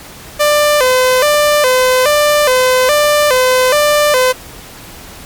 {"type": "tone with vibrato", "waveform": "sawtooth", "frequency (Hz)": 550, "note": "C#5", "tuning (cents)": -14, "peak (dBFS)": -4, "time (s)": [0.39, 4.33], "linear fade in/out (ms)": 20, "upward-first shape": "square", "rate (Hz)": 1.2, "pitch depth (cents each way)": 130, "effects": ["pink hiss -33 dBFS RMS until 5.25 s", "MP3 96 kbps"]}